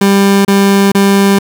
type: tone bursts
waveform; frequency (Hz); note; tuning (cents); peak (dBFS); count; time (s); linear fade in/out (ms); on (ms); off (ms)
30% pulse; 198; G3; +18; -3; 3; 0.01-1.388; 5; 440; 29
effects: 7-bit